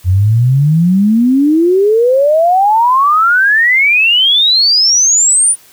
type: exponential sweep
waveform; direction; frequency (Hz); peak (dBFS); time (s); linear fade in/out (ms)
sine; up; 87.2 to 9680; -6; 0.04-5.56; 50
effects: white hiss -43 dBFS RMS until 5.72 s